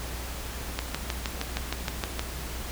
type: click train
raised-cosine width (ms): 0.2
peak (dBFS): -11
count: 10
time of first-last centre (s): 0.79-2.194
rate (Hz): 6.41
effects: added 60 Hz sine -36 dBFS peak until 2.71 s + pink hiss -38 dBFS RMS until 2.71 s